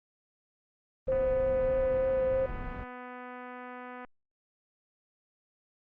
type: noise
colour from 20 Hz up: brown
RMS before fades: -39 dBFS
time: 1.07-2.84 s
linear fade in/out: 2 ms
type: tone with vibrato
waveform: sine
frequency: 523.3 Hz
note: C5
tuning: in tune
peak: -25 dBFS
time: 1.08-2.46 s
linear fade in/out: 5 ms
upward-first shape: triangle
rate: 3.2 Hz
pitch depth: 13 cents each way
type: click train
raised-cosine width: 0.5 ms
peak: -29 dBFS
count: 730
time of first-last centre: 1.12-4.048 s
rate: 249 Hz
effects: low-pass 2000 Hz 12 dB/octave + Opus 32 kbps